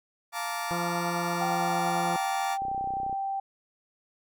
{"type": "chord", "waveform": "30% pulse", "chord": "Bb major seventh", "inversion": "second", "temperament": "just", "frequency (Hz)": [699.2, 874.1, 932.3, 1165.4], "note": ["F5", "A5", "Bb5", "D6"], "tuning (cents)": [2, -12, 0, -14], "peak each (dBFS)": [-33, -34, -35, -33], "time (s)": [0.32, 2.58], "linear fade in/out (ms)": 50}
{"type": "harmonic tone", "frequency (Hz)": 172.6, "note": "F3", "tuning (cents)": -20, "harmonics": [1, 2, 3, 4, 5, 6, 7, 8], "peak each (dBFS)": [-33, -36, -38, -39, -40, -41, -41, -42], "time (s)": [0.71, 2.16], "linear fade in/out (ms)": 0}
{"type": "tone with pitch glide", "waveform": "sine", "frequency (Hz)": [775, 782.6], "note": ["G5", "G5"], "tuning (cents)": [-20, -3], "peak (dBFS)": -28, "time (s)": [1.41, 3.4], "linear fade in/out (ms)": 5, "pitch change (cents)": 17, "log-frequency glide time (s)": [2.13, 2.55]}
{"type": "click train", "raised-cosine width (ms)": 2, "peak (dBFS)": -29, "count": 17, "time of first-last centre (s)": [2.62, 3.128], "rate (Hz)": 31.5}
{"effects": []}